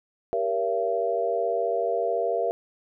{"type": "chord", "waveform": "sine", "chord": "G diminished seventh", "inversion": "none", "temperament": "just", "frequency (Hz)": [392, 470.4, 564.5, 677.4], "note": ["G4", "Bb4", "Db5", "Fb5"], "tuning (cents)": [0, 16, 31, 47], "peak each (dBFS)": [-31, -27, -32, -26], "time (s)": [0.33, 2.51], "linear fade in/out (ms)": 0, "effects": []}